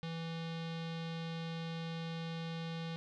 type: tone with low-pass filter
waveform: square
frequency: 164.81 Hz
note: E3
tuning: in tune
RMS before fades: -41 dBFS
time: 0.03-2.96 s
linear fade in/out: 0 ms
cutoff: 3800 Hz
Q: 2.8
effects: none